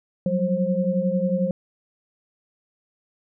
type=tone cluster; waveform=sine; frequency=180.1 / 191.2 / 531 Hz; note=F#3 / G3 / C5; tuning=-46 / -43 / +25 cents; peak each=-24 dBFS; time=0.26-1.51 s; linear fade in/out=2 ms; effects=none